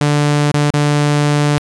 sawtooth tone with dropouts, 146.83 Hz, D3, in tune, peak -7 dBFS, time 0.01-1.58 s, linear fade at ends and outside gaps 0 ms, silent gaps 0.516-0.541 / 0.705-0.738 s, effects resampled to 22050 Hz

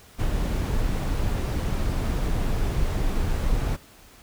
brown noise, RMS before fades -24 dBFS, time 0.18-3.77 s, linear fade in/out 20 ms, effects pink hiss -51 dBFS RMS until 4.22 s

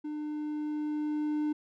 triangle tone with level ramp, 300.9 Hz, D4, 42 cents sharp, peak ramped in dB -32 to -25 dBFS, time 0.04-1.53 s, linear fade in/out 10 ms, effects none

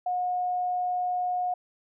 sine tone, 723 Hz, F#5, 40 cents flat, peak -25 dBFS, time 0.06-1.54 s, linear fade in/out 5 ms, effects none

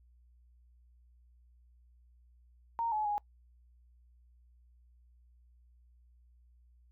sine tone with pitch steps, 925 / 854 / 828 Hz, A#5 / G#5 / G#5, -14 / +48 / -5 cents, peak -30 dBFS, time 2.79-3.18 s, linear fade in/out 0 ms, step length 130 ms, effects noise-tail reverb RT60 0.1 s tail -23 dB re dry + added 60 Hz sine -60 dBFS peak until 6.91 s

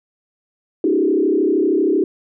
sine tone with frequency modulation, 349.2 Hz, F4, in tune, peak -13 dBFS, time 0.84-2.04 s, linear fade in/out 2 ms, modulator 32.9 Hz, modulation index 1.9, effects none

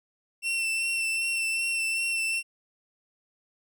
40% pulse tone with vibrato, 2697 Hz, E7, 39 cents sharp, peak -25 dBFS, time 0.42-2.43 s, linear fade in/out 50 ms, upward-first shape sine, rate 2.6 Hz, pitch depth 20 cents each way, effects none

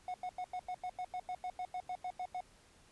triangle tone bursts, 730 Hz, F#5, 24 cents flat, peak -35 dBFS, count 16, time 0.08-2.406 s, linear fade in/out 2 ms, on 61 ms, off 90 ms, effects pink hiss -64 dBFS RMS until 2.91 s + resampled to 24000 Hz

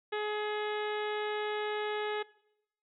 harmonic tone, 421.8 Hz, G#4, 27 cents sharp, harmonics 1 / 2 / 3 / 4 / 5 / 6 / 7 / 8 / 9, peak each -33 / -39 / -43 / -41 / -45 / -49 / -49 / -48 / -51 dBFS, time 0.12-2.23 s, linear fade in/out 10 ms, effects noise-tail reverb RT60 0.8 s tail -21 dB re dry

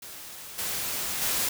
white noise with level steps, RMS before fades -42 / -31 / -27 dBFS, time 0.02-1.49 s, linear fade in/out 5 ms, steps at 0.58 / 1.21 s, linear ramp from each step 10 ms, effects none

